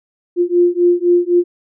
sine beating tone pair, 349.2 / 353.1 Hz, F4 / F4, 0 / +19 cents, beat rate 3.9 Hz, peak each -13 dBFS, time 0.36-1.44 s, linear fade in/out 50 ms, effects none

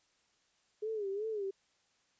sine tone with vibrato, 415.3 Hz, G#4, in tune, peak -34 dBFS, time 0.82-1.51 s, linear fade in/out 10 ms, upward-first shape sine, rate 2.7 Hz, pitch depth 120 cents each way, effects white hiss -73 dBFS RMS until 2.19 s + resampled to 16000 Hz

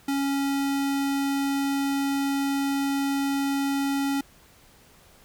square tone, 277.2 Hz, C#4, in tune, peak -24 dBFS, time 0.08-4.21 s, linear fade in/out 5 ms, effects pink hiss -55 dBFS RMS until 5.24 s

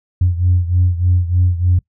sine beating tone pair, 88.5 / 91.8 Hz, F2 / F#2, +23 / -13 cents, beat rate 3.3 Hz, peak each -12 / -16 dBFS, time 0.21-1.79 s, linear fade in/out 5 ms, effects noise-tail reverb RT60 0.1 s tail -23 dB re dry + tanh soft clip ceiling -5 dBFS

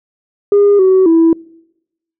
sine tone with pitch steps, 406.3 / 376.8 / 328.8 Hz, G#4 / F#4 / E4, -38 / +32 / -4 cents, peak -4 dBFS, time 0.52-1.33 s, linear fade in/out 2 ms, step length 270 ms, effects noise-tail reverb RT60 0.9 s tail -26 dB re dry + tanh soft clip ceiling -3 dBFS

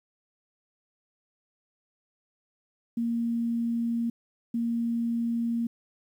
sine tone pair in turn, 233.1 / 233.1 Hz, A#3 / A#3, 0 / 0 cents, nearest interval unison, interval 0 cents, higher neither, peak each -25 / -25 dBFS, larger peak neither, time 2.97-4.1 / 4.54-5.67 s, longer neither, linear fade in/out 5 ms, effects 10-bit

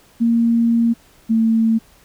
sine tone pair in turn, 232.1 / 224.7 Hz, A#3 / A3, -7 / +37 cents, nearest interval minor second, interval 56 cents, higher first, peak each -12 dBFS, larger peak neither, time 0.2-0.94 / 1.29-1.79 s, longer first, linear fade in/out 20 ms, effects pink hiss -51 dBFS RMS until 2.04 s

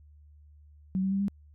sine tone with pitch steps, 188.4 / 192.14 / 195.95 / 199.83 Hz, F#3 / G3 / G3 / G3, +32 / -34 / 0 / +34 cents, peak -25 dBFS, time 0.95-1.282 s, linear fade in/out 0 ms, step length 83 ms, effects added 74 Hz sine -52 dBFS peak until 1.54 s

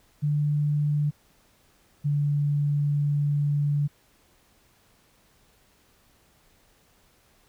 sine tone pair in turn, 147.6 / 145.23 Hz, D3 / D3, +9 / -19 cents, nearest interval unison, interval 28 cents, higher first, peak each -21 dBFS, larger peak neither, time 0.22-1.11 / 2.04-3.88 s, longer second, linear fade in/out 20 ms, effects pink hiss -62 dBFS RMS until 7.48 s

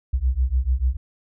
sine beating tone pair, 60.5 / 67.3 Hz, B1 / C2, -35 / +49 cents, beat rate 6.8 Hz, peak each -21 dBFS, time 0.13-0.97 s, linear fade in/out 10 ms, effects none

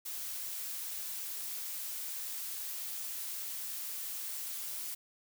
blue noise, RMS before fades -40 dBFS, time 0.05-4.95 s, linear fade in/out 10 ms, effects none

